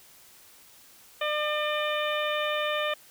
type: harmonic tone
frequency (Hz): 601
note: D5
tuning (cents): +40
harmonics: 1 / 2 / 3 / 4 / 5 / 6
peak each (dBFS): -29 / -32 / -34 / -35 / -36 / -37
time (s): 1.21-2.94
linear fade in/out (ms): 5
effects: white hiss -54 dBFS RMS until 3.1 s